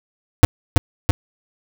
square tone with echo, 100 Hz, G2, 35 cents sharp, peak -5 dBFS, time 0.43-0.45 s, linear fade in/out 0 ms, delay 330 ms, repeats 2, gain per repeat -3 dB, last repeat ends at 1.11 s, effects none

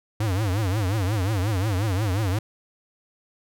square tone with vibrato, 100.2 Hz, G2, 38 cents sharp, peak -22 dBFS, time 0.2-2.39 s, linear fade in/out 5 ms, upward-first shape triangle, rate 5.6 Hz, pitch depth 240 cents each way, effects none

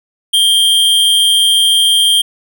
square tone with amplitude modulation, 3193 Hz, G7, 31 cents sharp, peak -6 dBFS, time 0.33-2.22 s, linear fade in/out 10 ms, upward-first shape sine, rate 201 Hz, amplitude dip 50%, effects none

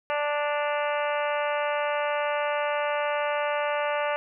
harmonic tone with a mistuned harmonic, 293.7 Hz, D4, in tune, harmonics 2 / 3 / 4 / 5 / 6 / 7 / 8 / 9 / 10, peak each -27 / -31 / -33 / -35 / -37 / -38 / -39 / -40 / -41 dBFS, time 0.1-4.16 s, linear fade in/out 0 ms, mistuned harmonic 10, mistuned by -57 cents, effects none

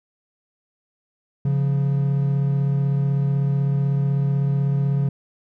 triangle tone pair together, 138.59 / 174.61 Hz, C#3 / F3, 0 / 0 cents, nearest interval major third, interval 400 cents, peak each -16 / -25 dBFS, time 1.45-5.09 s, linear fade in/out 5 ms, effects none

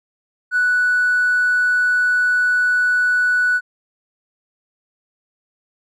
sine tone with hard clipping, 1480 Hz, F#6, in tune, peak -14 dBFS, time 0.51-3.61 s, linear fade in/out 50 ms, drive 1 dB, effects none

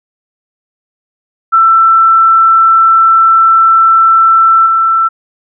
sine tone with level steps, 1335 Hz, E6, 22 cents sharp, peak -3 / -6 dBFS, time 1.52-5.09 s, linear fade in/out 20 ms, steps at 4.66 s, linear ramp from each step 5 ms, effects none

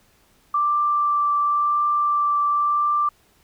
sine tone with vibrato, 1174.7 Hz, D6, in tune, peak -17 dBFS, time 0.54-3.09 s, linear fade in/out 5 ms, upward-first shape triangle, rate 0.94 Hz, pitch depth 10 cents each way, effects pink hiss -59 dBFS RMS until 3.43 s

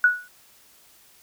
sine tone with exponential decay, 1468 Hz, F#6, 14 cents flat, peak -10 dBFS, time 0.04-0.28 s, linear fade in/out 2 ms, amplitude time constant 52 ms, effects white hiss -55 dBFS RMS until 1.22 s

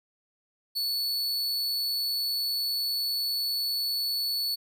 45% pulse tone, 4435 Hz, C#8, in tune, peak -26 dBFS, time 0.75-4.56 s, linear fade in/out 20 ms, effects none

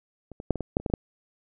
clicks, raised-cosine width 2 ms, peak -28 / -24 / -7 / -19 / -17 / -8 / -26 / -13 / -23 / -9 dBFS, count 10, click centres 0.317 / 0.401 / 0.507 / 0.557 / 0.607 / 0.769 / 0.8 / 0.862 / 0.9 / 0.938 s, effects none

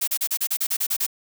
blue noise bursts, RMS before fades -23 dBFS, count 11, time 0.01-1.066 s, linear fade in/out 10 ms, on 66 ms, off 33 ms, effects none

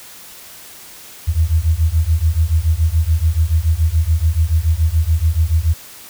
sine beating tone pair, 77.3 / 84.3 Hz, D#2 / E2, -11 / +39 cents, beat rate 7 Hz, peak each -15 dBFS, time 1.27-5.74 s, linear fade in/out 20 ms, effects white hiss -38 dBFS RMS until 6.09 s

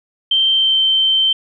sine tone with pitch glide, 3133 to 3110 Hz, G7 to G7, -2 to -14 cents, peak -11 dBFS, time 0.31-1.33 s, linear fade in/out 5 ms, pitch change -12 cents, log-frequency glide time 0.51-0.79 s, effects none

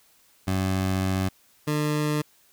20% pulse tone pair in turn, 94.6 / 150.17 Hz, F#2 / D3, +39 / +39 cents, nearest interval minor sixth, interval 800 cents, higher second, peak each -18 dBFS, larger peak neither, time 0.47-1.29 / 1.67-2.22 s, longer first, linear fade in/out 10 ms, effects white hiss -60 dBFS RMS until 2.52 s

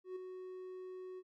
triangle tone with ADSR envelope, 370 Hz, F#4, in tune, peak -37 dBFS, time 0.04-1.23 s, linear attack 120 ms, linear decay 8 ms, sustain -6 dB, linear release 47 ms, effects none

